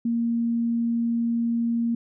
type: tone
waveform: sine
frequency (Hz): 233.1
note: A#3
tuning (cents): 0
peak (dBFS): -21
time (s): 0.05-1.95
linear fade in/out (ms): 5
effects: none